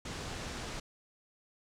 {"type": "low-pass noise", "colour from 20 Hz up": "pink", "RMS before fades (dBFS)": -41, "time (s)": [0.05, 0.8], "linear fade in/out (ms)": 5, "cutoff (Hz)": 7800, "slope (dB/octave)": 24, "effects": []}